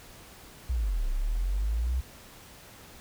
sine linear two-way sweep, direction down then up, 65.41 to 30.87 to 65.41 Hz, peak -25 dBFS, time 0.69-2.01 s, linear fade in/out 10 ms, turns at 1.09 s, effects pink hiss -50 dBFS RMS until 3 s

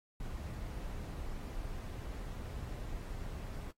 brown noise, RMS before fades -42 dBFS, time 0.2-3.71 s, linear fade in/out 2 ms, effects noise-tail reverb RT60 0.1 s tail -17 dB re dry + AAC 48 kbps

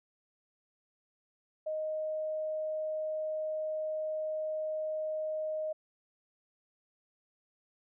sine tone, 622.3 Hz, D#5, in tune, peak -32 dBFS, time 1.66-5.73 s, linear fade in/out 10 ms, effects none

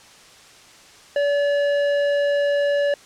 sine tone with tanh clipping, 573 Hz, D5, 43 cents flat, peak -19 dBFS, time 1.16-2.94 s, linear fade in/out 2 ms, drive 12 dB, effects white hiss -47 dBFS RMS until 3.05 s + low-pass 7000 Hz 12 dB/octave

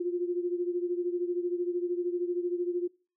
sine beating tone pair, 350.2 / 363.2 Hz, F4 / F#4, +5 / -32 cents, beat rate 13 Hz, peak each -29 / -34 dBFS, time 0-2.88 s, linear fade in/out 10 ms, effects noise-tail reverb RT60 0.4 s tail -24 dB re dry

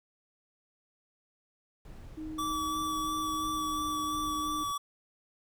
brown noise, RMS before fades -47 dBFS, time 1.85-4.72 s, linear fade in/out 2 ms
sine tone with pitch glide, 312 to 305.4 Hz, D#4 to D#4, +5 to -32 cents, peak -37 dBFS, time 2.17-4.64 s, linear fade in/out 10 ms, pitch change -37 cents, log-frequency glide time 3.5-3.81 s
square tone with vibrato, 1151 Hz, D6, 35 cents flat, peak -32 dBFS, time 2.38-4.78 s, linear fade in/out 10 ms, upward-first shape sine, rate 2.9 Hz, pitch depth 14 cents each way
effects none

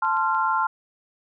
sine chord, F major, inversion first, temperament equal with one note detuned, 880 / 1046.5 / 1379.3 Hz, A5 / C6 / F6, 0 / 0 / -22 cents, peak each -24 dBFS, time 0.02-0.67 s, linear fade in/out 5 ms
clicks, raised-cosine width 0.3 ms, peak -31 dBFS, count 3, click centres 0.049 / 0.17 / 0.348 s
effects none

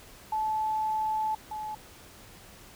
sine tone pair in turn, 868 / 858 Hz, A5 / A5, -24 / -44 cents, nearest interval unison, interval 20 cents, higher first, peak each -26 / -33 dBFS, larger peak first, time 0.32-1.35 / 1.51-1.75 s, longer first, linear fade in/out 5 ms, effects pink hiss -51 dBFS RMS until 2.75 s

